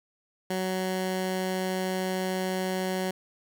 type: tone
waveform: 15% pulse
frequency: 186.5 Hz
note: F#3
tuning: 14 cents sharp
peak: -21 dBFS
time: 0.5-3.11 s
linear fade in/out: 5 ms
effects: none